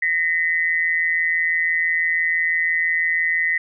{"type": "tone pair together", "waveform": "sine", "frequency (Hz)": [1859, 2025], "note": ["A#6", "B6"], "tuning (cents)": [-5, 43], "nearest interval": "minor second", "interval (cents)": 148, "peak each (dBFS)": -20, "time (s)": [0.02, 3.58], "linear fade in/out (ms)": 5, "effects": []}